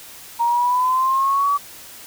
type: exponential sweep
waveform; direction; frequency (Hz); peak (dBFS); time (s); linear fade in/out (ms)
sine; up; 932.3 to 1151; -15; 0.39-1.58; 20
effects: white hiss -40 dBFS RMS until 2.06 s